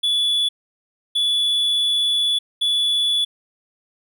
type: tone bursts at uneven times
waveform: triangle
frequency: 3434 Hz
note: A7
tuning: 43 cents flat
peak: -15 dBFS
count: 3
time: 0.03-0.49 / 1.15-2.39 / 2.61-3.25 s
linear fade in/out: 10 ms
effects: none